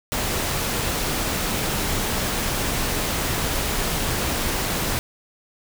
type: noise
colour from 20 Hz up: pink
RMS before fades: -24 dBFS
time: 0.12-4.99 s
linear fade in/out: 0 ms
effects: none